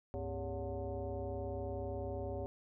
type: tone with frequency modulation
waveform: sine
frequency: 233.1 Hz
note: A#3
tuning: in tune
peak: -37 dBFS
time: 0.14-2.46 s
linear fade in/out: 0 ms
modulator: 166 Hz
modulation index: 2.7
effects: none